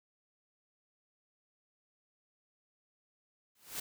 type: noise with exponential growth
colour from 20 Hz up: white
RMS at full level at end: -35 dBFS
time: 3.55-3.8 s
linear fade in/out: 5 ms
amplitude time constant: 54 ms
effects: none